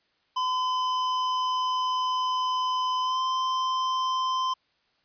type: tone with pitch glide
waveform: square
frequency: 1017 to 1034.8 Hz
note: C6 to C6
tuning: -50 to -19 cents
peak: -25 dBFS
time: 0.36-4.54 s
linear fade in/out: 10 ms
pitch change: +31 cents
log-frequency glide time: 3.02-3.2 s
effects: white hiss -69 dBFS RMS until 5.04 s + resampled to 11025 Hz